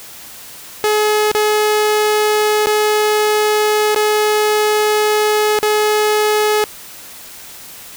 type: tone with dropouts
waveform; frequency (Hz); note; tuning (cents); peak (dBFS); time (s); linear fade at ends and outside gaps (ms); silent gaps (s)
sawtooth; 424.3; G#4; +37; -8; 0.84-6.64; 0; 1.315-1.349 / 2.66-2.67 / 3.947-3.961 / 5.589-5.629
effects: white hiss -35 dBFS RMS until 7.96 s